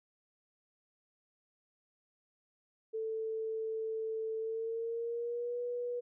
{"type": "tone with pitch glide", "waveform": "sine", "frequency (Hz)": [442.8, 485.7], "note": ["A4", "B4"], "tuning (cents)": [11, -29], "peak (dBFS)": -34, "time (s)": [2.93, 6.01], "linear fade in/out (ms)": 20, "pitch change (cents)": 160, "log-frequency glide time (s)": [4.38, 5.6], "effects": []}